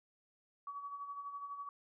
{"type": "tone with tremolo", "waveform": "sine", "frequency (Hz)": 1135, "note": "C#6", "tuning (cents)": 41, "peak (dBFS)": -40, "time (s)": [0.67, 1.69], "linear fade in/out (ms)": 2, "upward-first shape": "sine", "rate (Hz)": 12, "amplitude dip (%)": 55, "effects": []}